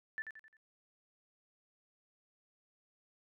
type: tone with echo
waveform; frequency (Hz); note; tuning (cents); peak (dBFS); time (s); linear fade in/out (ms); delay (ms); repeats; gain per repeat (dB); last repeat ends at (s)
sine; 1760; A6; 0; -36; 0.18-0.22; 0; 87; 4; -7; 0.568
effects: none